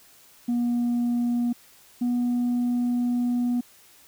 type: tone pair in turn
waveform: sine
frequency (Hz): 240 / 243.4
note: B3 / B3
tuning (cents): -49 / -25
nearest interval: unison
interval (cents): 24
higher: second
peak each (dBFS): -19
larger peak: neither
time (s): 0.48-1.53 / 2.01-3.61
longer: second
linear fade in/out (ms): 10
effects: tanh soft clip ceiling -20 dBFS + white hiss -54 dBFS RMS until 4.07 s